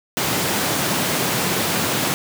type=high-pass noise; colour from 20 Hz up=pink; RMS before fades=-21 dBFS; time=0.17-2.14 s; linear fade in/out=0 ms; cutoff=120 Hz; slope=24 dB/octave; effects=none